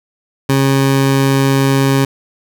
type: tone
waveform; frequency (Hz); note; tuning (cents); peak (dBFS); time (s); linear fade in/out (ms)
20% pulse; 136.2; C#3; -30; -5; 0.49-2.05; 5
effects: none